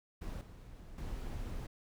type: noise with level steps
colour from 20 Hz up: brown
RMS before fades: -41 / -51 / -41 dBFS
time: 0.21-1.67 s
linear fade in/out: 10 ms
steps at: 0.41 / 0.98 s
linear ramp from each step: 2 ms
effects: none